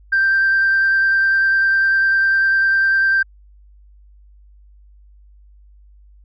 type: tone with vibrato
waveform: sine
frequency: 1572 Hz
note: G6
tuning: 4 cents sharp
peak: -11 dBFS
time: 0.12-3.23 s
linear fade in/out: 10 ms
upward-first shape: sine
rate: 10 Hz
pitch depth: 9 cents each way
effects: tanh soft clip ceiling -9 dBFS + added 50 Hz sine -44 dBFS peak until 6.24 s